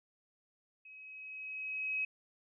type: tone with level ramp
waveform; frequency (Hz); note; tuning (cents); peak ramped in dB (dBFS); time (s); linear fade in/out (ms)
sine; 2548; D#7; +41; -51 to -31; 0.85-2.05; 5
effects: none